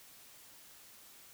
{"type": "silence", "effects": ["white hiss -57 dBFS RMS until 1.33 s"]}